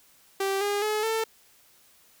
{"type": "tone with pitch steps", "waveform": "sawtooth", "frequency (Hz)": [390.2, 407.9, 426.5, 445.9], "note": ["G4", "G#4", "G#4", "A4"], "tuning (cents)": [-8, -31, 46, 23], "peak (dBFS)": -21, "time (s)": [0.4, 1.24], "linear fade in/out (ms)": 5, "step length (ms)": 210, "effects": ["white hiss -59 dBFS RMS until 2.2 s"]}